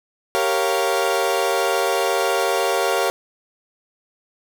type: chord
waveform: 30% pulse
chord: G half-diminished seventh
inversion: none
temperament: equal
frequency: 392 / 466.2 / 554.4 / 698.5 Hz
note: G4 / Bb4 / Db5 / F5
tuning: 0 / 0 / 0 / 0 cents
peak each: -21 dBFS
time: 0.35-3.1 s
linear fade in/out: 0 ms
effects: none